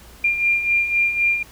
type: beating tone pair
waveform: sine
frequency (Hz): 2392 / 2395.9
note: D7 / D7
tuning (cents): +31 / +34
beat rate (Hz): 3.9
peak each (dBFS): -24 / -17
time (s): 0.24-1.43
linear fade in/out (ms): 5
effects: added 60 Hz sine -46 dBFS peak until 1.51 s + pink hiss -46 dBFS RMS until 1.51 s